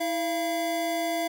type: tone pair together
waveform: square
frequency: 325.6 / 682 Hz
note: E4 / F5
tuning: -21 / -41 cents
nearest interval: octave + minor second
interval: 1280 cents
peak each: -32 / -28 dBFS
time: 0-1.28 s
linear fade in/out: 10 ms
effects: none